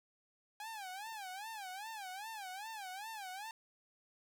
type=tone with vibrato; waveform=sawtooth; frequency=814 Hz; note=G#5; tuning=35 cents flat; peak=-40 dBFS; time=0.6-3.51 s; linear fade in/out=2 ms; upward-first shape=sine; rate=2.5 Hz; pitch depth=180 cents each way; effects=none